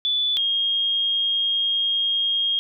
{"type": "tone pair in turn", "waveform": "sine", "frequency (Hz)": [3470, 3245], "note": ["A7", "G#7"], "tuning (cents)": [-25, -41], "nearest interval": "minor second", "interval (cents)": 116, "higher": "first", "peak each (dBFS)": -19, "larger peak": "neither", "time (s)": [[0.05, 0.37], [0.37, 2.59]], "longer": "second", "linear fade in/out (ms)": 0, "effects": []}